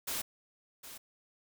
white noise with echo, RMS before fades -36 dBFS, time 0.07-0.22 s, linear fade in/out 10 ms, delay 760 ms, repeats 1, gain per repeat -12 dB, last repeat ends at 0.98 s, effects none

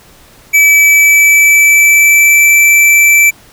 square tone with pitch glide, 2301 to 2328 Hz, D7 to D7, -36 to -16 cents, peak -4 dBFS, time 0.53-3.31 s, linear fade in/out 20 ms, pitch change +20 cents, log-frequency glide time 0.78-2.58 s, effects pink hiss -41 dBFS RMS until 3.52 s

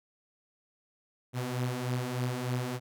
sawtooth beating tone pair, 122.7 / 126 Hz, B2 / B2, -11 / +35 cents, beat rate 3.3 Hz, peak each -32 / -28 dBFS, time 1.33-2.8 s, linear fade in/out 50 ms, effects none

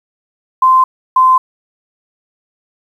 sine tone pair in turn, 1038 / 1033.6 Hz, C6 / C6, -14 / -21 cents, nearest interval unison, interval 7 cents, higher first, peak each -5 dBFS, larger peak neither, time 0.62-0.84 / 1.16-1.38 s, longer neither, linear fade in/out 5 ms, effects 7-bit

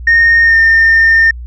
sine tone with pitch glide, 1843 to 1813.4 Hz, A#6 to A#6, -20 to -48 cents, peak -3 dBFS, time 0.07-1.31 s, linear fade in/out 5 ms, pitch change -28 cents, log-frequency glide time 0.43-0.57 s, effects tanh soft clip ceiling -2 dBFS + added 60 Hz sine -23 dBFS peak until 1.46 s

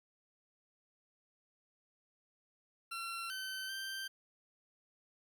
20% pulse tone with pitch steps, 1359 / 1533 / 1565 Hz, F6 / G6 / G6, -48 / -39 / -3 cents, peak -35 dBFS, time 2.91-4.08 s, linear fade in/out 10 ms, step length 390 ms, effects 11-bit

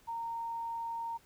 sine tone, 923 Hz, A#5, 17 cents flat, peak -35 dBFS, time 0.07-1.18 s, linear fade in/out 20 ms, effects pink hiss -64 dBFS RMS until 1.25 s

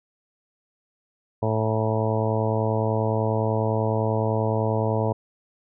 harmonic tone with a mistuned harmonic, 110 Hz, A2, in tune, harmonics 1 / 2 / 3 / 4 / 5 / 6 / 7 / 8 / 9, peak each -24 / -30 / -33 / -28 / -29 / -30 / -35 / -34 / -33 dBFS, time 1.42-5.13 s, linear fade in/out 10 ms, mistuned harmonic 9, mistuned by -47 cents, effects none

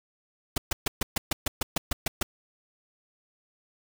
pink noise bursts, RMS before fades -26 dBFS, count 12, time 0.56-2.23 s, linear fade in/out 5 ms, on 20 ms, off 130 ms, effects none

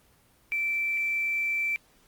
sine tone with quantisation, 2334 Hz, D7, 11 cents flat, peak -25 dBFS, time 0.52-1.76 s, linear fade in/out 0 ms, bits 8, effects pink hiss -62 dBFS RMS until 2.07 s + Opus 24 kbps

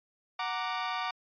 sawtooth chord, Gb augmented, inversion none, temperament equal, 740 / 932.3 / 1174.7 Hz, Gb5 / Bb5 / D6, 0 / 0 / 0 cents, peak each -32 / -33 / -31 dBFS, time 0.39-1.11 s, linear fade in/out 5 ms, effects resampled to 11025 Hz

